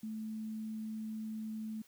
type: tone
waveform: sine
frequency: 218.4 Hz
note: A3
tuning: 13 cents flat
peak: -38 dBFS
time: 0.03-1.82 s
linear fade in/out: 5 ms
effects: white hiss -65 dBFS RMS until 1.87 s